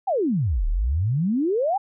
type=exponential two-way sweep; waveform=sine; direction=down then up; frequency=837 to 34.65 to 837 Hz; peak=-19 dBFS; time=0.07-1.78 s; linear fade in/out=10 ms; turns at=0.67 s; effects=none

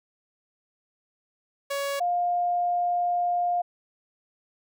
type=tone pair in turn; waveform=sawtooth / sine; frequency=560 / 705.6 Hz; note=C#5 / F5; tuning=+18 / +18 cents; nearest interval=major third; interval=400 cents; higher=second; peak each=-23 / -22 dBFS; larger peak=second; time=1.7-2 / 2-3.62 s; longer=second; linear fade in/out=10 ms; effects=none

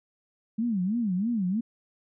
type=tone with vibrato; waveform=sine; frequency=207.7 Hz; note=G#3; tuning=in tune; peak=-24 dBFS; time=0.58-1.61 s; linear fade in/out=10 ms; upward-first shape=sine; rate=3.1 Hz; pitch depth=260 cents each way; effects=none

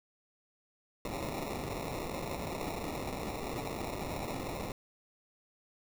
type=noise with sample-and-hold; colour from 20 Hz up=blue; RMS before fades=-38 dBFS; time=1.05-4.72 s; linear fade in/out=2 ms; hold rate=1575 Hz; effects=none

